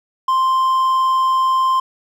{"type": "tone", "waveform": "triangle", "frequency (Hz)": 1046.5, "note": "C6", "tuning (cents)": 0, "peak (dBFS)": -11, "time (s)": [0.28, 1.8], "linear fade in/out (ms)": 5, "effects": []}